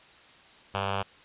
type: tone with notch filter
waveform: 5% pulse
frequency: 98 Hz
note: G2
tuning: in tune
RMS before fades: -30 dBFS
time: 0.74-1.03 s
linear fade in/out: 10 ms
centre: 290 Hz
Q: 0.73
effects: white hiss -54 dBFS RMS until 1.24 s + resampled to 8000 Hz